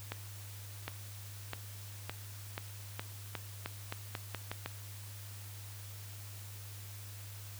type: accelerating click train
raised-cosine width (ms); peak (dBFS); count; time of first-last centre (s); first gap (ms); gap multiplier
0.3; -21; 13; 0.12-4.66; 760; 0.86
effects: added 101 Hz sine -46 dBFS peak until 7.59 s + white hiss -52 dBFS RMS until 7.59 s